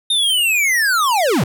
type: linear sweep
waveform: square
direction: down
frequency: 3694 to 92.5 Hz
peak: -14 dBFS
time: 0.1-1.44 s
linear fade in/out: 5 ms
effects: none